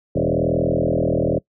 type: tone with frequency modulation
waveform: sine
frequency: 351.2 Hz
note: F4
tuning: 10 cents sharp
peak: -16 dBFS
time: 0.15-1.39 s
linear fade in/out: 10 ms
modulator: 40.9 Hz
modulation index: 6.3
effects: noise-tail reverb RT60 0.1 s tail -23 dB re dry